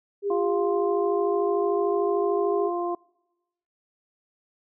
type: tone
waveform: sine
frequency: 402.6 Hz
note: G4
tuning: 46 cents sharp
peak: -23 dBFS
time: 0.22-2.71 s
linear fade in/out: 50 ms
type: harmonic tone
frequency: 349.2 Hz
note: F4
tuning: in tune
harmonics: 1 / 2 / 3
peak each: -27 / -30 / -32 dBFS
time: 0.3-2.95 s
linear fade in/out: 5 ms
effects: noise-tail reverb RT60 1.0 s tail -26 dB re dry